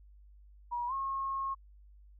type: tone with pitch glide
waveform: sine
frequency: 960 to 1083.8 Hz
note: B5 to C#6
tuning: -49 to -39 cents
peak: -32 dBFS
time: 0.71-1.55 s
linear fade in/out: 20 ms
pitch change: +210 cents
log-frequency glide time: 0.87-0.93 s
effects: added 50 Hz sine -54 dBFS peak until 2.19 s